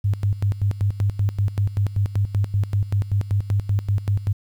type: tone with tremolo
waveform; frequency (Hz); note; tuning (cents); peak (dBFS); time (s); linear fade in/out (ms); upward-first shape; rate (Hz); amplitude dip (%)
sine; 100.6; G2; +45; -16; 0.04-4.33; 10; square; 5.2; 80
effects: 9-bit